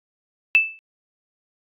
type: tone with exponential decay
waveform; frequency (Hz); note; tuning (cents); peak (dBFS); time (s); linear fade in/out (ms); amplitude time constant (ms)
sine; 2637; E7; 0; -8; 0.55-0.79; 0; 52
effects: AAC 64 kbps